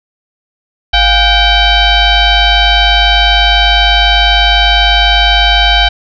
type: tone with frequency modulation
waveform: sine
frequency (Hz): 1568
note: G6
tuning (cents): 0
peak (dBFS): -5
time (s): 0.93-5.89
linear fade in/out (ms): 10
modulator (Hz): 758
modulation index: 3.2
effects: none